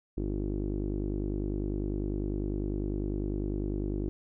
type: tone with low-pass filter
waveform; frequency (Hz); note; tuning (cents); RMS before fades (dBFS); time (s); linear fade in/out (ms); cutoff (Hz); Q
sawtooth; 50; G1; +35; -32; 0.17-4.09; 0; 340; 4.9
effects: none